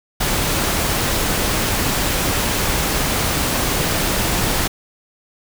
pink noise, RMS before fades -19 dBFS, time 0.2-4.68 s, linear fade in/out 10 ms, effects none

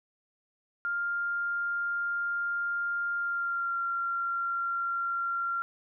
sine tone with pitch glide, 1400 to 1378.3 Hz, F6 to F6, +4 to -23 cents, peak -28 dBFS, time 0.85-5.62 s, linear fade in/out 0 ms, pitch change -27 cents, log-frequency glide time 3.17-3.78 s, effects none

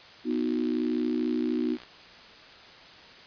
sine chord, B major, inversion none, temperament equal with one note detuned, 246.9 / 311.1 / 364.3 Hz, B3 / D#4 / F#4, 0 / 0 / -27 cents, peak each -28 / -29 / -32 dBFS, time 0.24-1.78 s, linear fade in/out 50 ms
click train, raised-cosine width 0.2 ms, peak -28 dBFS, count 94, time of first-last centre 0.31-1.835 s, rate 61 Hz
effects white hiss -49 dBFS RMS until 3.26 s + resampled to 11025 Hz

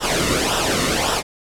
pink noise with flanger, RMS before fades -19 dBFS, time 0-1.23 s, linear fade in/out 50 ms, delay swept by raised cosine 0.45 to 1.26 ms, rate 1.8 Hz, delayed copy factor -0.65, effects low-pass 9000 Hz 12 dB/octave

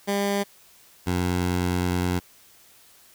15% pulse tone pair in turn, 200.7 / 89.59 Hz, G3 / F2, +41 / +45 cents, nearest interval octave + major second, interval 1396 cents, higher first, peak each -16 dBFS, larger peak neither, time 0.07-0.44 / 1.06-2.2 s, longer second, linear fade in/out 20 ms, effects white hiss -54 dBFS RMS until 3.14 s

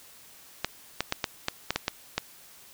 clicks, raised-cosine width 0.2 ms, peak -8 dBFS, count 9, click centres 0.646 / 1.006 / 1.124 / 1.242 / 1.484 / 1.706 / 1.76 / 1.881 / 2.18 s, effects white hiss -52 dBFS RMS until 2.73 s

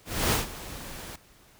pink noise with ADSR envelope, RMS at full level -23 dBFS, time 0.05-1.16 s, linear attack 270 ms, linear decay 140 ms, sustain -17 dB, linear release 6 ms, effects pink hiss -57 dBFS RMS until 1.59 s

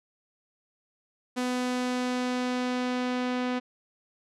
sawtooth tone with low-pass filter sweep, 250 Hz, B3, 21 cents sharp, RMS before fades -29 dBFS, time 1.36-3.6 s, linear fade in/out 20 ms, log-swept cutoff 8900 to 3500 Hz, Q 0.82, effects none

